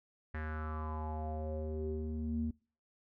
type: tone with low-pass filter sweep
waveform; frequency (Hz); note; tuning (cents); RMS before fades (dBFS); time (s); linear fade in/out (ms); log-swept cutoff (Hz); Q
square; 77.78; D#2; 0; -38; 0.34-2.51; 5; 1800 to 210; 5.5
effects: noise-tail reverb RT60 0.4 s tail -25 dB re dry